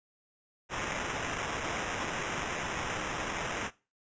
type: noise with sample-and-hold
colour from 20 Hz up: white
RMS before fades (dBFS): -35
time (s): 0.69-3.71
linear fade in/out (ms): 50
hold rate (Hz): 4410
effects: noise-tail reverb RT60 0.3 s tail -19 dB re dry + resampled to 16000 Hz